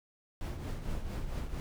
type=noise with tremolo; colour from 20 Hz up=brown; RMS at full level=-33 dBFS; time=0.41-1.6 s; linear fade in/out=0 ms; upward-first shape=triangle; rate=4.4 Hz; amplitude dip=65%; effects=none